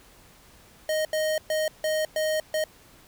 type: tone bursts at uneven times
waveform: square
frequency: 622.3 Hz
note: D#5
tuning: in tune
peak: -24 dBFS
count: 6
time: 0.89-1.05 / 1.13-1.38 / 1.5-1.68 / 1.84-2.05 / 2.16-2.4 / 2.54-2.64 s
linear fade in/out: 2 ms
effects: pink hiss -54 dBFS RMS until 3.07 s